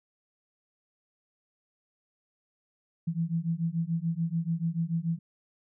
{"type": "beating tone pair", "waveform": "sine", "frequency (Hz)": [162.8, 169.7], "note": ["E3", "F3"], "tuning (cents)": [-21, -49], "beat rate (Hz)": 6.9, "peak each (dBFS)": -30, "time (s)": [3.07, 5.19], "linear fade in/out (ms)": 10, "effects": []}